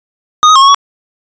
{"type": "tone with pitch steps", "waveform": "square", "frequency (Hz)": [1236, 1257, 1076, 1100, 1122], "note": ["D#6", "D#6", "C6", "C#6", "C#6"], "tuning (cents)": [-12, 17, 48, -14, 21], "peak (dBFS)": -3, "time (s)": [0.43, 0.745], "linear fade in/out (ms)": 0, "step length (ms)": 63, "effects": ["resampled to 16000 Hz"]}